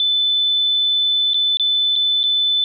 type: tone with dropouts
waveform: sine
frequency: 3511 Hz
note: A7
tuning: 4 cents flat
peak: -14 dBFS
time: 0-2.64 s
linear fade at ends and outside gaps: 1 ms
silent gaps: 1.335-1.343 / 1.571-1.597 / 1.956-1.961 / 2.232-2.238 s
effects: none